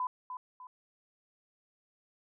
sine tone with echo, 1005 Hz, B5, 30 cents sharp, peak -30 dBFS, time 0-0.07 s, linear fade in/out 2 ms, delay 300 ms, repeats 2, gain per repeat -8 dB, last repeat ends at 0.67 s, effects none

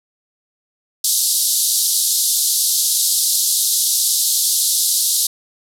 white band-pass noise, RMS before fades -17 dBFS, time 1.04-5.27 s, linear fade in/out 5 ms, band 3700 to 13000 Hz, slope 48 dB/octave, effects none

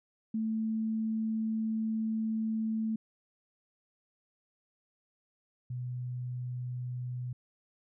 sine tone pair in turn, 220.8 / 124.35 Hz, A3 / B2, +6 / +12 cents, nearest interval minor seventh, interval 994 cents, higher first, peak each -29 / -34 dBFS, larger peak first, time 0.34-2.96 / 5.7-7.33 s, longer first, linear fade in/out 5 ms, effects none

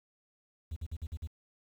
triangle tone bursts, 78.2 Hz, D#2, 9 cents sharp, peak -32 dBFS, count 6, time 0.71-1.274 s, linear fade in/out 10 ms, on 54 ms, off 48 ms, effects tanh soft clip ceiling -28 dBFS + 10-bit

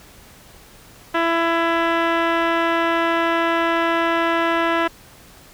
15% pulse tone with low-pass filter, 333.5 Hz, E4, 20 cents sharp, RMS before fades -19 dBFS, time 1.14-4.88 s, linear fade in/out 10 ms, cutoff 2200 Hz, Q 5.2, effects pink hiss -46 dBFS RMS until 5.53 s

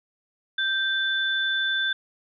sine tone pair together, 1568 / 3520 Hz, G6 / A7, 0 / 0 cents, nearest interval octave + major second, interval 1400 cents, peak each -24 / -26 dBFS, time 0.58-1.93 s, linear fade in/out 5 ms, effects none

